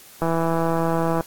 click train, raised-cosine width 1 ms, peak -9 dBFS, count 164, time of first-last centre 0.22-1.208 s, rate 165 Hz, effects white hiss -46 dBFS RMS until 1.26 s + AAC 64 kbps

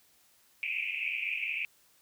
white band-pass noise, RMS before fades -34 dBFS, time 0.63-1.65 s, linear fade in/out 0 ms, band 2300 to 2600 Hz, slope 96 dB/octave, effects white hiss -65 dBFS RMS until 2.01 s

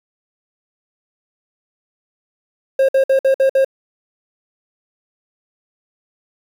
triangle tone bursts, 536 Hz, C5, 42 cents sharp, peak -8 dBFS, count 6, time 2.79-3.647 s, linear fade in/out 5 ms, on 97 ms, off 55 ms, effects 7-bit

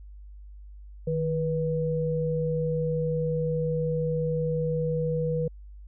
sine tone pair together, 155.56 / 487.6 Hz, D#3 / B4, 0 / -22 cents, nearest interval octave + minor sixth, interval 1978 cents, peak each -27 dBFS, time 1.07-5.48 s, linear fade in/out 5 ms, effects added 50 Hz sine -42 dBFS peak until 5.87 s

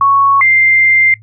sine tone pair in turn, 1109 / 2094 Hz, C#6 / C7, 0 / +1 cents, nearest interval major seventh, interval 1101 cents, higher second, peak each -6 dBFS, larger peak neither, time 0.01-0.41 / 0.41-1.14 s, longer second, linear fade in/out 2 ms, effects noise-tail reverb RT60 0.1 s tail -20 dB re dry + added 108 Hz sine -37 dBFS peak until 1.22 s

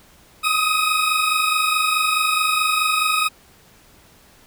20% pulse tone pair together, 1247.3 / 1272 Hz, D#6 / D#6, +4 / +38 cents, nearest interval unison, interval 34 cents, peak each -15 dBFS, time 0.43-3.29 s, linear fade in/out 20 ms, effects pink hiss -51 dBFS RMS until 4.46 s

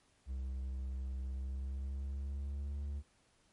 triangle tone with pitch glide, 65.41 to 71.33 Hz, C2 to D2, 0 to -50 cents, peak -35 dBFS, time 0.26-3.03 s, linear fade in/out 50 ms, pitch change +150 cents, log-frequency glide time 1.26-2.83 s, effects pink hiss -71 dBFS RMS until 3.52 s + MP3 48 kbps

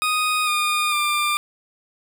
20% pulse tone with pitch steps, 1244.5 / 1218.2 / 1192.4 Hz, D#6 / D#6 / D6, 0 / -37 / +26 cents, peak -14 dBFS, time 0.02-1.37 s, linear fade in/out 0 ms, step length 450 ms, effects none

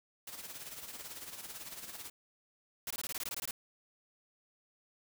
white noise with tremolo, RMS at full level -44 dBFS, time 0.27-2.1 s, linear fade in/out 5 ms, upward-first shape sine, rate 18 Hz, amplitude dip 60%
white noise bursts, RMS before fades -39 dBFS, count 12, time 2.87-3.51 s, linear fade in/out 2 ms, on 35 ms, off 20 ms
effects none

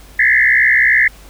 sine tone with frequency modulation, 1900 Hz, A#6, 33 cents sharp, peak -8 dBFS, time 0.19-1.08 s, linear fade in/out 5 ms, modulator 63.3 Hz, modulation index 3.4, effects added 50 Hz sine -39 dBFS peak until 1.29 s + pink hiss -43 dBFS RMS until 1.29 s

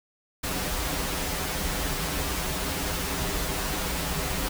pink noise with comb filter, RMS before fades -29 dBFS, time 0.43-4.49 s, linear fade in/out 10 ms, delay 8.8 ms, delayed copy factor -0.85, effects none

